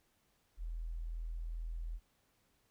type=tone; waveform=sine; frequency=41.2 Hz; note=E1; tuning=in tune; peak=-38 dBFS; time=0.57-2 s; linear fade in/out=50 ms; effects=pink hiss -75 dBFS RMS until 2.7 s